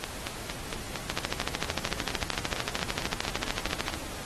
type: two click trains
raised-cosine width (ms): 0.2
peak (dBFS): -9 / -13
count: 38 / 18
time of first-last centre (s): 1.1-3.882 / 0.04-3.939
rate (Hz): 13.3 / 4.36
effects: pink hiss -40 dBFS RMS until 4.25 s + AAC 32 kbps